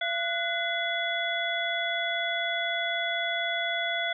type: harmonic tone with a mistuned harmonic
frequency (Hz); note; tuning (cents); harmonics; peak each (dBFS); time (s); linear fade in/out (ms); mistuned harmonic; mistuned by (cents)
681; F5; -44; 1 / 2 / 3 / 5; -32 / -32 / -32 / -32; 0.01-4.13; 5; 2; +140
effects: none